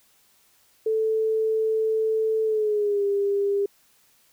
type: tone with pitch glide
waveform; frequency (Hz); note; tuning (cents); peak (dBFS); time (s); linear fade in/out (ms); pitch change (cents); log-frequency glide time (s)
sine; 440 to 401.2; A4 to G4; 0 to +40; -20; 0.86-3.66; 5; -160; 2.44-3.04
effects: white hiss -61 dBFS RMS until 4.32 s